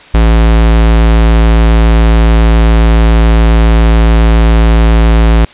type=tone; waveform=square; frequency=55.8 Hz; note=A1; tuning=25 cents sharp; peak=-4 dBFS; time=0.14-5.45 s; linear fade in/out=5 ms; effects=white hiss -35 dBFS RMS until 5.53 s + resampled to 8000 Hz